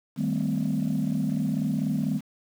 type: chord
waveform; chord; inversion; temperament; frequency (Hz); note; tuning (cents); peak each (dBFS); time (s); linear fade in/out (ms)
sine; A half-diminished seventh; second; equal with one note detuned; 155.56 / 196 / 220 / 256.2; Eb3 / G3 / A3 / C4; 0 / 0 / 0 / -36; -28; 0.16-2.21; 50
effects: tanh soft clip ceiling -18 dBFS + 8-bit